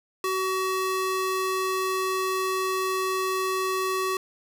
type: ring-modulated tone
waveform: square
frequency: 754 Hz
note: F#5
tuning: 32 cents sharp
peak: -22 dBFS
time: 0.24-4.17 s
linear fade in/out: 2 ms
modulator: 377 Hz
effects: none